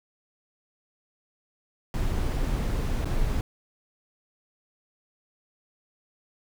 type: noise with dropouts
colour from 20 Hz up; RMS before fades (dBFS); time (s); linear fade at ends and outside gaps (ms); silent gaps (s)
brown; -26; 1.94-3.41; 1; 3.046-3.055
effects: none